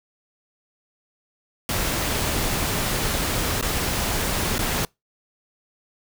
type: noise with dropouts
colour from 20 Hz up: pink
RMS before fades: -24 dBFS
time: 1.69-4.85 s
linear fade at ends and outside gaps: 1 ms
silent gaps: 3.612-3.626 / 4.582-4.591 s
effects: noise-tail reverb RT60 0.2 s tail -26 dB re dry